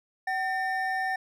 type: tone pair together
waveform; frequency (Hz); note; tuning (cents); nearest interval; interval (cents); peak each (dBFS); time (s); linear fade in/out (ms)
triangle; 759 / 1805.2; F#5 / A6; +44 / +44; octave + minor third; 1500; -27 / -28; 0.27-1.16; 5
effects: none